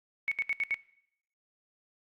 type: tone bursts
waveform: sine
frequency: 2217 Hz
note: C#7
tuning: in tune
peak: -26 dBFS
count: 5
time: 0.28-0.743 s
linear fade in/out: 0 ms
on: 35 ms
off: 72 ms
effects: noise-tail reverb RT60 0.7 s tail -20 dB re dry + Opus 48 kbps